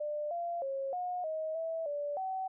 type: tone with pitch steps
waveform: sine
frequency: 596 / 688 / 543 / 721 / 631 / 653 / 581 / 759 Hz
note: D5 / F5 / C#5 / F#5 / D#5 / E5 / D5 / F#5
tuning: +25 / -26 / -36 / -45 / +24 / -17 / -19 / +44 cents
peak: -33 dBFS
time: 0-2.48 s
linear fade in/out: 10 ms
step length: 310 ms
effects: none